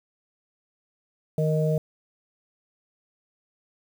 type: harmonic tone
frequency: 155.56 Hz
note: D#3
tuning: in tune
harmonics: 1 / 3 / 4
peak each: -22 / -27 / -28 dBFS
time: 1.38-1.78 s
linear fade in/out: 2 ms
effects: 8-bit